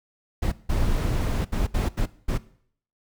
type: noise bursts at uneven times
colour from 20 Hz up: brown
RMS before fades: -23 dBFS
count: 6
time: 0.42-0.52 / 0.69-1.45 / 1.52-1.67 / 1.74-1.89 / 1.97-2.06 / 2.28-2.38 s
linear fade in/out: 10 ms
effects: noise-tail reverb RT60 0.6 s tail -19 dB re dry